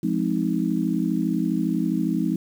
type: chord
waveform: sine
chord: F minor seventh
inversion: none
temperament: just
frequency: 174.61 / 209.5 / 261.9 / 314.3 Hz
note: F3 / Ab3 / C4 / Eb4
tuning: 0 / +15 / +2 / +18 cents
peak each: -26 dBFS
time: 0.03-2.36 s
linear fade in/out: 5 ms
effects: 8-bit